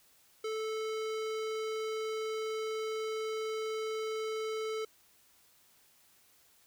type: tone with low-pass filter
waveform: square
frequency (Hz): 437.9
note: A4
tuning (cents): -8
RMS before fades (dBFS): -36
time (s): 0.44-4.85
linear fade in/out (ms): 5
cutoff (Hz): 6100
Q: 0.82
effects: white hiss -65 dBFS RMS until 6.66 s